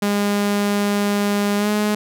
sawtooth tone with pitch glide, 203.9 to 209.9 Hz, G#3 to G#3, -32 to +19 cents, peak -13 dBFS, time 0.02-1.95 s, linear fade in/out 5 ms, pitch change +51 cents, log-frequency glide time 1.57-1.69 s, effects none

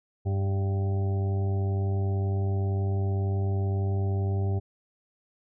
harmonic tone with a mistuned harmonic, 98 Hz, G2, in tune, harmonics 1 / 2 / 3 / 4 / 6 / 7 / 8, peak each -24 / -38 / -44 / -36 / -46 / -45 / -44 dBFS, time 0.25-4.6 s, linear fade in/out 20 ms, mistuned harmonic 8, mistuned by -16 cents, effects none

